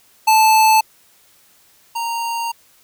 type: tone pair in turn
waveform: square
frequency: 875 / 927.4 Hz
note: A5 / A#5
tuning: -10 / -9 cents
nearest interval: minor second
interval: 101 cents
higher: second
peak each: -10 / -21 dBFS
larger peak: first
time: 0.27-0.81 / 1.95-2.52 s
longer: second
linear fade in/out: 10 ms
effects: white hiss -53 dBFS RMS until 2.83 s